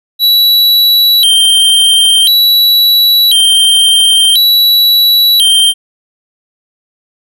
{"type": "tone with vibrato", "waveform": "square", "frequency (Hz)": 3520, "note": "A7", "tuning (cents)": 0, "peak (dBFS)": -5, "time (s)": [0.19, 5.74], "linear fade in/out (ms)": 50, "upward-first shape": "square", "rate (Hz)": 0.48, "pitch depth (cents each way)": 190, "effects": []}